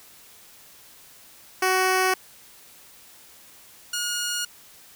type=tone pair in turn; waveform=10% pulse; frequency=373.8 / 1436.8 Hz; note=F#4 / F6; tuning=+18 / +49 cents; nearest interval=octave + major seventh; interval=2331 cents; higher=second; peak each=-11 / -17 dBFS; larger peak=first; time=1.62-2.14 / 3.93-4.45 s; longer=neither; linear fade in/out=5 ms; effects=white hiss -50 dBFS RMS until 4.95 s